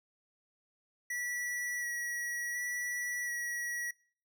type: tone with vibrato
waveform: square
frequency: 1935 Hz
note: B6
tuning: 36 cents flat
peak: -35 dBFS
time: 1.1-3.91 s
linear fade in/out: 5 ms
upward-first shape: square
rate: 0.69 Hz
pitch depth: 12 cents each way
effects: noise-tail reverb RT60 0.5 s tail -25 dB re dry